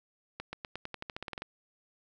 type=accelerating click train; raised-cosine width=0.3 ms; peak=-22 dBFS; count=14; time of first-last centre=0.4-1.421 s; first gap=130 ms; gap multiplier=0.91; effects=none